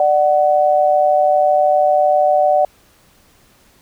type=tone pair together; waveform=sine; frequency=594.3 / 747 Hz; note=D5 / F#5; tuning=+20 / +16 cents; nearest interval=major third; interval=396 cents; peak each=-13 dBFS; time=0-2.65 s; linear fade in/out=2 ms; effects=pink hiss -52 dBFS RMS until 3.81 s